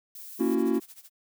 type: noise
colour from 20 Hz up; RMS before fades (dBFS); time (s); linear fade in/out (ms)
violet; -43; 0.15-0.55; 2
type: chord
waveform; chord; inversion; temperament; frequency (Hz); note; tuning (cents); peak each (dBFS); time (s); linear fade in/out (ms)
triangle; F# dominant seventh; first; just; 231.2 / 277.5 / 333 / 370; A#3 / C#4 / E4 / F#4; -14 / +2 / +18 / 0; -26; 0.39-0.8; 20
type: noise with tremolo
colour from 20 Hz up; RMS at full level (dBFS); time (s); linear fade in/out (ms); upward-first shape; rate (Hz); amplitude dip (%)
blue; -46; 0.43-1.1; 50; sine; 13; 85
effects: none